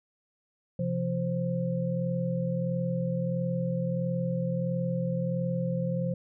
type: tone cluster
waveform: sine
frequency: 130.9 / 172.4 / 525 Hz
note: C3 / F3 / C5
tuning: +1 / -22 / +6 cents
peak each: -32 / -29 / -33 dBFS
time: 0.79-6.14 s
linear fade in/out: 5 ms
effects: none